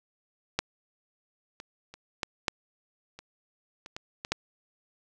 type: clicks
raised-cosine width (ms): 0.2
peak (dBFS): -8 / -24 / -28 / -12 / -8 / -27 / -26 / -20 / -18 / -9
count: 10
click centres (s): 0.59 / 1.601 / 1.94 / 2.232 / 2.482 / 3.19 / 3.861 / 3.965 / 4.249 / 4.32
effects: none